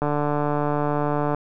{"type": "click train", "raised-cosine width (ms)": 1, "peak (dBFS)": -10, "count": 196, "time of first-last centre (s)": [0.02, 1.347], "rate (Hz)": 147, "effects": []}